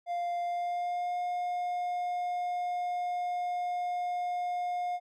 triangle tone with pitch glide, 698.5 to 713.2 Hz, F5 to F5, 0 to +36 cents, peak -28 dBFS, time 0.06-5 s, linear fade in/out 50 ms, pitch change +36 cents, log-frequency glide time 0.42-1.18 s, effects none

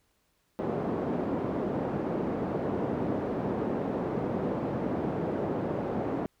pink band-pass noise, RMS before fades -31 dBFS, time 0.59-6.26 s, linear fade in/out 0 ms, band 200 to 570 Hz, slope 12 dB/octave, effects pink hiss -72 dBFS RMS until 6.4 s

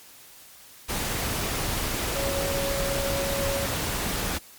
sine tone in noise, 554.4 Hz, C#5, in tune, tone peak -28 dBFS, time 2.15-3.67 s, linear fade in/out 20 ms, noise pink, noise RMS -28 dBFS, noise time 0.88-4.39 s, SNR -3 dB, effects white hiss -49 dBFS RMS until 4.58 s + MP3 96 kbps

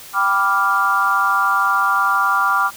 sine chord, G dominant seventh, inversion none, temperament equal, 784 / 987.8 / 1174.7 / 1396.9 Hz, G5 / B5 / D6 / F6, 0 / 0 / 0 / 0 cents, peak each -23 / -22 / -17 / -18 dBFS, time 0.13-2.71 s, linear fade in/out 50 ms, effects white hiss -38 dBFS RMS until 2.76 s

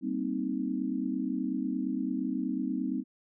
sine chord, C minor seventh, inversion second, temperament equal, 196 / 233.1 / 261.6 / 311.1 Hz, G3 / Bb3 / C4 / Eb4, 0 / 0 / 0 / 0 cents, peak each -36 / -36 / -32 / -35 dBFS, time 0.01-3.04 s, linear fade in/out 50 ms, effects none

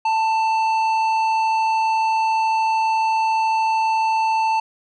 sine tone with tanh clipping, 887 Hz, A5, 14 cents sharp, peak -18 dBFS, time 0.05-4.6 s, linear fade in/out 5 ms, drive 10 dB, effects none

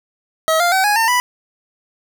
25% pulse tone with pitch steps, 640 / 697.9 / 761.1 / 830 / 905.1 / 987 Hz, D#5 / F5 / F#5 / G#5 / A5 / B5, +49 / -1 / +49 / -1 / +49 / -1 cents, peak -9 dBFS, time 0.48-1.2 s, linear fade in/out 0 ms, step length 120 ms, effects none

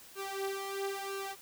sawtooth tone with flanger, 392 Hz, G4, in tune, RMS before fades -38 dBFS, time 0.15-1.36 s, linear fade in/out 50 ms, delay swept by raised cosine 0.72 to 3.52 ms, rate 1 Hz, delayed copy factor +0.85, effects white hiss -54 dBFS RMS until 1.41 s

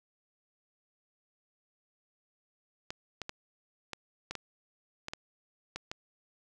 clicks, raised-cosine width 0.2 ms, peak -20 dBFS, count 10, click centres 2.905 / 3.217 / 3.294 / 3.933 / 4.31 / 4.353 / 5.084 / 5.135 / 5.76 / 5.915 s, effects none

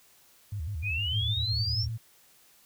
sine tone with vibrato, 88.7 Hz, F2, 27 cents sharp, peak -31 dBFS, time 0.52-1.89 s, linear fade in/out 5 ms, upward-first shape square, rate 6.5 Hz, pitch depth 250 cents each way
sine exponential sweep, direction up, 2400 to 5600 Hz, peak -29 dBFS, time 0.82-1.87 s, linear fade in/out 50 ms
sine tone with pitch glide, 110.5 to 113.34 Hz, A2 to A#2, +8 to -48 cents, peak -31 dBFS, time 1.11-1.98 s, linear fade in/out 20 ms, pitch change +44 cents, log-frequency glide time 1.24-1.54 s
effects white hiss -60 dBFS RMS until 2.65 s

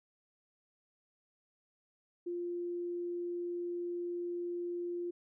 sine tone, 349.2 Hz, F4, in tune, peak -35 dBFS, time 2.26-5.11 s, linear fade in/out 10 ms, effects none

